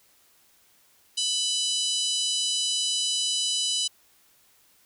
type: harmonic tone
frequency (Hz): 994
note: B5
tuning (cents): +11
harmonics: 3 / 4 / 5 / 6 / 7 / 8 / 9 / 10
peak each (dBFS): -28 / -30 / -32 / -34 / -35 / -36 / -37 / -38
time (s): 1.17-3.88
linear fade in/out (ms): 10
effects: white hiss -61 dBFS RMS until 4.85 s